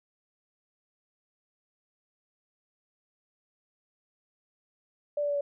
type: tone with pitch steps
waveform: sine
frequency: 586 / 580.9 / 575.9 / 571 Hz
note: D5 / D5 / D5 / D5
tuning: -4 / -19 / -34 / -49 cents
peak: -26 dBFS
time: 5.17-5.41 s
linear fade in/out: 5 ms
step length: 60 ms
effects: none